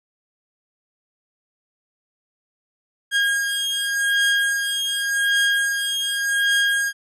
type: beating tone pair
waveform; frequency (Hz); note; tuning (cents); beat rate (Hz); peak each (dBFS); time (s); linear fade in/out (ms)
30% pulse; 1625 / 1625.87; G#6 / G#6; -38 / -37; 0.87; -19; 3.11-6.93; 50
effects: low-pass 12000 Hz 12 dB/octave